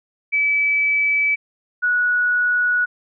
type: tone pair in turn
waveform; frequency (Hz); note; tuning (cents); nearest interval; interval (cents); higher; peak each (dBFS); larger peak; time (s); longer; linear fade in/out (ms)
sine; 2299 / 1465.2; D7 / F#6; -37 / -17; minor sixth; 780; first; -15; neither; 0.32-1.36 / 1.82-2.86; neither; 20
effects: none